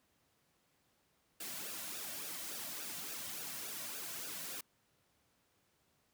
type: noise with flanger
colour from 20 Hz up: white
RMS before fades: -44 dBFS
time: 1.4-4.61 s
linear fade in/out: 5 ms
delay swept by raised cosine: 0.94 to 2.44 ms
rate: 3.5 Hz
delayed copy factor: -0.65
effects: pink hiss -75 dBFS RMS until 6.13 s + high-pass 80 Hz 12 dB/octave